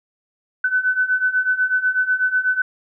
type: beating tone pair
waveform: sine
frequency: 1503 / 1511.1 Hz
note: F#6 / F#6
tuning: +27 / +36 cents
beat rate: 8.1 Hz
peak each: -21 / -18 dBFS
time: 0.64-2.62 s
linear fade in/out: 5 ms
effects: none